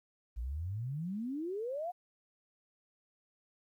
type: exponential sweep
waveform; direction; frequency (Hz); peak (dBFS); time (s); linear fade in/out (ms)
sine; up; 54.1 to 740; -35; 0.36-1.92; 20
effects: 12-bit